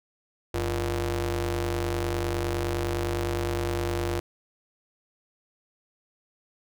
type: ring-modulated tone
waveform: sawtooth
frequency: 129.4 Hz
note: C3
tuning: 19 cents flat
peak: -19 dBFS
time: 0.54-4.2 s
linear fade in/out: 5 ms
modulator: 219 Hz
effects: none